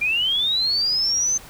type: linear sweep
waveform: sine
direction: up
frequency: 2349 to 6272 Hz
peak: -18 dBFS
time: 0.01-1.38 s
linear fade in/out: 10 ms
effects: pink hiss -43 dBFS RMS until 1.49 s